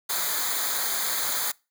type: noise with comb filter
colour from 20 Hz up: white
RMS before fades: -27 dBFS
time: 0.09-1.52 s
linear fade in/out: 10 ms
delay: 0.36 ms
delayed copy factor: -0.85
effects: noise-tail reverb RT60 0.3 s tail -25 dB re dry